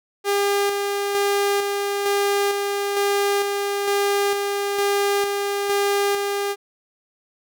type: tone with tremolo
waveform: sawtooth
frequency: 402.7 Hz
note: G4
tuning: 47 cents sharp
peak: -14 dBFS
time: 0.24-6.56 s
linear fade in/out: 50 ms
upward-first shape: square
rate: 1.1 Hz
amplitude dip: 35%
effects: none